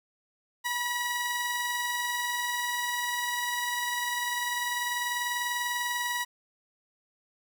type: tone pair together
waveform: sawtooth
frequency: 973.1 / 1926 Hz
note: B5 / B6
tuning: -26 / -44 cents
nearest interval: octave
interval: 1182 cents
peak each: -28 dBFS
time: 0.64-6.25 s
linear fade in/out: 20 ms
effects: none